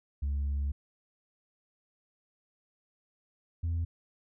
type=tone pair in turn; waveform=sine; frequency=70.5 / 83.84 Hz; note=C#2 / E2; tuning=+30 / +30 cents; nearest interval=minor third; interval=300 cents; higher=second; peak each=-26 / -26 dBFS; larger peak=neither; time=0.22-0.72 / 3.63-3.85 s; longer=first; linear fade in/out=10 ms; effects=tanh soft clip ceiling -27 dBFS